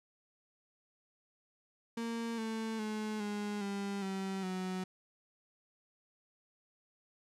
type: tone with pitch steps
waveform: 35% pulse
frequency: 230.8 / 222.6 / 214.6 / 206.9 / 199.54 / 192.4 / 185.53 Hz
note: A#3 / A3 / A3 / G#3 / G3 / G3 / F#3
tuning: -17 / +20 / -43 / -6 / +31 / -32 / +5 cents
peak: -34 dBFS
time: 1.97-4.84 s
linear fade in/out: 5 ms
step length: 410 ms
effects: low-pass 9000 Hz 12 dB/octave